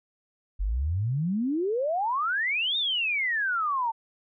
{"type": "exponential two-way sweep", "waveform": "sine", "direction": "up then down", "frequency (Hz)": [43.65, 3729, 883], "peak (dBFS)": -24, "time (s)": [0.59, 3.92], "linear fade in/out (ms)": 20, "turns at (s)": 2.77, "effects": []}